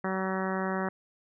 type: harmonic tone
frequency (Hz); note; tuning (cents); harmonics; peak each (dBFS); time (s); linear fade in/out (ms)
189.4; F#3; +41; 1 / 2 / 3 / 4 / 5 / 6 / 7 / 8 / 9 / 10; -32 / -35 / -37 / -38 / -39 / -40 / -40 / -41 / -42 / -42; 0.04-0.89; 5
effects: none